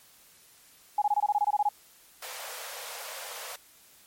sine tone bursts, 830 Hz, G#5, 1 cent flat, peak -21 dBFS, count 12, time 0.98-1.69 s, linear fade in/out 5 ms, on 39 ms, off 22 ms
pink high-pass noise, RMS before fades -40 dBFS, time 2.22-3.56 s, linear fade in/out 5 ms, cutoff 470 Hz, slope 96 dB/octave
effects white hiss -57 dBFS RMS until 4.06 s + MP3 64 kbps

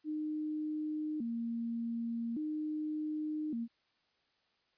sine tone with vibrato, 266.6 Hz, C4, 33 cents sharp, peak -34 dBFS, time 0.04-3.68 s, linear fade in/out 50 ms, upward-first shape square, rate 0.43 Hz, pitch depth 240 cents each way, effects white hiss -75 dBFS RMS until 4.77 s + resampled to 11025 Hz

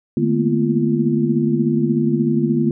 sine tone cluster, 150.2 / 216.9 / 230.1 / 246.8 / 342.9 Hz, D3 / A3 / A#3 / B3 / F4, +39 / -25 / -22 / -1 / -32 cents, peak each -21 dBFS, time 0.17-2.71 s, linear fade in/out 2 ms, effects none

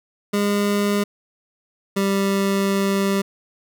25% pulse tone pair in turn, 203.9 / 196.73 Hz, G#3 / G3, -32 / +6 cents, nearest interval minor second, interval 62 cents, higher first, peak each -14 dBFS, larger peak neither, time 0.33-1.04 / 1.96-3.22 s, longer second, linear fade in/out 10 ms, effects none

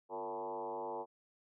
sine tone with frequency modulation, 665 Hz, E5, 15 cents sharp, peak -38 dBFS, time 0.09-1.06 s, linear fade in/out 50 ms, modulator 103 Hz, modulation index 3, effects none

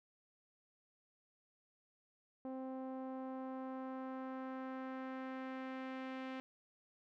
sawtooth tone with low-pass filter sweep, 261.6 Hz, C4, in tune, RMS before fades -45 dBFS, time 2.45-6.4 s, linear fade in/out 0 ms, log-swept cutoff 700 to 2600 Hz, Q 1.3, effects none

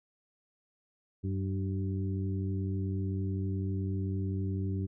harmonic tone with a mistuned harmonic, 95.8 Hz, G2, 39 cents flat, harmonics 1 / 2 / 3 / 4, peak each -31 / -37 / -40 / -43 dBFS, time 1.23-4.87 s, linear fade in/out 20 ms, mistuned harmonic 3, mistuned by +25 cents, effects none

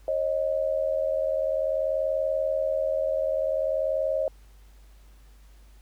sine tone pair together, 541.8 / 622.3 Hz, C#5 / D#5, -40 / 0 cents, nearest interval major second, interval 240 cents, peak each -26 dBFS, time 0.08-4.28 s, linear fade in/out 2 ms, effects added 50 Hz sine -49 dBFS peak until 5.81 s + pink hiss -62 dBFS RMS until 5.81 s

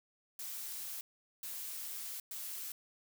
blue noise bursts at uneven times, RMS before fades -43 dBFS, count 3, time 0.39-1.01 / 1.43-2.2 / 2.31-2.72 s, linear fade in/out 2 ms, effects none

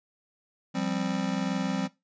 square chord, F suspended second, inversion none, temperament just, 174.61 / 196.44 / 261.9 Hz, F3 / G3 / C4, 0 / +4 / +2 cents, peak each -33 / -32 / -32 dBFS, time 0.74-1.88 s, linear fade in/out 20 ms, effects noise-tail reverb RT60 0.2 s tail -17 dB re dry + resampled to 16000 Hz

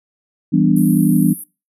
sine chord, E minor seventh, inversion none, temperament equal, 164.81 / 196 / 246.9 / 293.7 Hz, E3 / G3 / B3 / D4, 0 / 0 / 0 / 0 cents, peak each -16 dBFS, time 0.52-1.34 s, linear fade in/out 20 ms
pink band-pass noise, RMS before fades -32 dBFS, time 0.76-1.44 s, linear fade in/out 5 ms, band 9700 to 13000 Hz, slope 96 dB/octave
effects noise-tail reverb RT60 0.3 s tail -24 dB re dry

